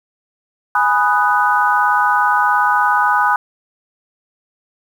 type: chord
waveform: sine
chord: G# minor seventh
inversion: none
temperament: equal with one note detuned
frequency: 830.6 / 987.8 / 1244.5 / 1488.6 Hz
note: G#5 / B5 / D#6 / F#6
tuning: 0 / 0 / 0 / +10 cents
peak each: -17 dBFS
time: 0.75-3.36 s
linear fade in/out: 2 ms
effects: 7-bit